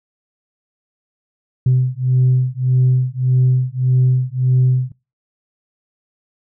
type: beating tone pair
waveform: sine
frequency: 127 / 128.7 Hz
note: B2 / C3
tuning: +49 / -28 cents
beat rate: 1.7 Hz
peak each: -14 dBFS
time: 1.66-4.92 s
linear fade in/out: 5 ms
effects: noise-tail reverb RT60 0.3 s tail -25 dB re dry + tanh soft clip ceiling -7 dBFS